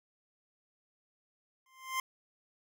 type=tone with exponential growth; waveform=25% pulse; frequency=1046.5 Hz; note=C6; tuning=in tune; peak=-25 dBFS; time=1.66-2 s; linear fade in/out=2 ms; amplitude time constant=73 ms; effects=none